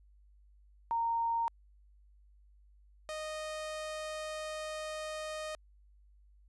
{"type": "tone pair in turn", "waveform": ["sine", "sawtooth"], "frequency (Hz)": [924, 619.2], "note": ["A#5", "D#5"], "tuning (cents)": [-16, -9], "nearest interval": "perfect fifth", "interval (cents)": 693, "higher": "first", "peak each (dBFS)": [-29, -34], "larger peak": "first", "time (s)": [[0.91, 1.48], [3.09, 5.55]], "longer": "second", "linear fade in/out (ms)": 0, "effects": ["added 50 Hz sine -59 dBFS peak until 6.48 s", "resampled to 24000 Hz"]}